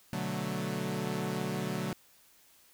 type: chord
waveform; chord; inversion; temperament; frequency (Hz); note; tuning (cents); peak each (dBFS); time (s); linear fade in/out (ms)
sawtooth; B minor seventh; none; equal; 123.47 / 146.83 / 185 / 220; B2 / D3 / F#3 / A3; 0 / 0 / 0 / 0; -37 / -34 / -32 / -34; 0.13-1.93; 0
effects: white hiss -62 dBFS RMS until 2.73 s